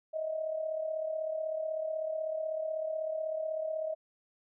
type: tone with amplitude modulation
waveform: sine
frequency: 632 Hz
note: D#5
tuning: 27 cents sharp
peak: -29 dBFS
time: 0.13-3.95 s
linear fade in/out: 20 ms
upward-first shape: sine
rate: 36.1 Hz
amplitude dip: 60%
effects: none